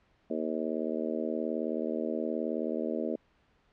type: harmonic tone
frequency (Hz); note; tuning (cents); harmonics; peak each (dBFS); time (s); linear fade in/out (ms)
78.9; D#2; +25; 3 / 4 / 5 / 6 / 7 / 8; -35 / -36 / -37 / -38 / -38 / -39; 0.3-3.16; 5
effects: pink hiss -68 dBFS RMS until 3.72 s + low-pass 3000 Hz 12 dB/octave